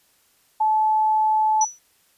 sine tone, 866 Hz, A5, 28 cents flat, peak -16 dBFS, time 0.6-1.65 s, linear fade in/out 10 ms
sine tone with exponential decay, 5920 Hz, F#8, in tune, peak -16 dBFS, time 1.61-1.79 s, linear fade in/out 5 ms, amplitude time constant 39 ms
effects white hiss -61 dBFS RMS until 2.17 s + resampled to 32000 Hz

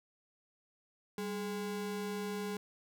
square ring-modulated tone, 307.2 Hz, D#4, 22 cents flat, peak -34 dBFS, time 1.18-2.57 s, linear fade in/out 2 ms, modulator 112 Hz, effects none

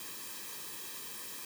white noise with comb filter, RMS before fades -44 dBFS, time 0-1.45 s, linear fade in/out 2 ms, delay 1.4 ms, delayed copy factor -0.75, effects none

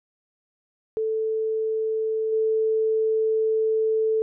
sine tone with level steps, 440 Hz, A4, in tune, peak -22 / -19 dBFS, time 0.97-4.22 s, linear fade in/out 0 ms, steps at 2.32 s, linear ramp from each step 10 ms, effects none

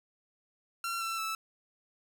sawtooth tone with pitch steps, 1365 / 1340 / 1315.5 Hz, F6 / E6 / E6, -40 / +28 / -4 cents, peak -29 dBFS, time 0.84-1.35 s, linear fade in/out 2 ms, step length 170 ms, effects none

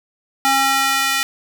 square tone with high-pass filter sweep, 270.9 Hz, C#4, 40 cents flat, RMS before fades -17 dBFS, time 0.45-1.23 s, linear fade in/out 0 ms, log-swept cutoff 810 to 1900 Hz, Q 1.1, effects none

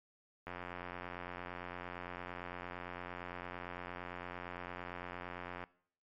click train, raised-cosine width 0.5 ms, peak -28 dBFS, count 460, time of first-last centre 0.47-5.639 s, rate 88.8 Hz, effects noise-tail reverb RT60 0.6 s tail -21 dB re dry + MP3 48 kbps

